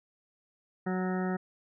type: harmonic tone with a mistuned harmonic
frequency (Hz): 185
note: F#3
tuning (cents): 0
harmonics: 1 / 2 / 3 / 4 / 5 / 7 / 8 / 9 / 10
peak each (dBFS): -30 / -35 / -43 / -39 / -46 / -44 / -46 / -50 / -44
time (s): 0.86-1.37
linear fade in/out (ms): 10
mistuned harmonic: 8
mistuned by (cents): -25
effects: none